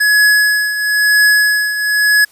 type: tone with tremolo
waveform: square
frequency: 1689 Hz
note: G#6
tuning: 29 cents sharp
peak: -7 dBFS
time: 0-2.25 s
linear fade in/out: 10 ms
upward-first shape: triangle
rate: 1 Hz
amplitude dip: 70%
effects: white hiss -48 dBFS RMS until 2.31 s + resampled to 32000 Hz